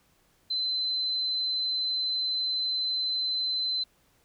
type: tone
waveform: sine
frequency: 4058 Hz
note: B7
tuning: 46 cents sharp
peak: -26 dBFS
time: 0.5-3.84 s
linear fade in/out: 10 ms
effects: pink hiss -66 dBFS RMS until 4.24 s